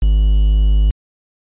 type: tone with quantisation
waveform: triangle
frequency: 51.4 Hz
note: G#1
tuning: 17 cents flat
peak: -7 dBFS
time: 0.02-0.91 s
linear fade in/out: 5 ms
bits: 6
effects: resampled to 8000 Hz